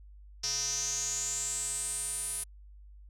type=tone with band-pass filter sweep; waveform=square; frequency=139.7 Hz; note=C#3; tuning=14 cents sharp; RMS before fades=-34 dBFS; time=0.43-2.44 s; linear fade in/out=10 ms; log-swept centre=5500 to 10000 Hz; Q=9; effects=added 50 Hz sine -49 dBFS peak until 3.09 s